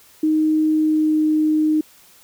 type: tone with pitch glide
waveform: sine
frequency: 311.1 to 308.8 Hz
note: D#4 to D#4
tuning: 0 to -13 cents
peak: -14 dBFS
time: 0.23-1.81 s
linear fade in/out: 5 ms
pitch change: -13 cents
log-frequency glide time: 0.71-1.23 s
effects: white hiss -50 dBFS RMS until 2.23 s